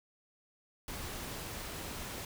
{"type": "noise", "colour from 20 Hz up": "pink", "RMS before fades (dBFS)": -42, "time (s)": [0.88, 2.25], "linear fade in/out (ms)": 2, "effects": []}